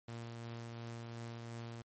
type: tone with tremolo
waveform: sawtooth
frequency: 116.54 Hz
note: A#2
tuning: in tune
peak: -39 dBFS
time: 0.08-1.82 s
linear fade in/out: 5 ms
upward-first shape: triangle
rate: 2.8 Hz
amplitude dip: 25%
effects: MP3 32 kbps